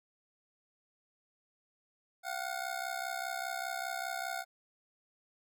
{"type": "ring-modulated tone", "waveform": "25% pulse", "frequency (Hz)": 725, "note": "F#5", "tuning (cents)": -35, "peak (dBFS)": -29, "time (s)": [2.23, 4.45], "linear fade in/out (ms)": 50, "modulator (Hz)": 32.5, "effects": []}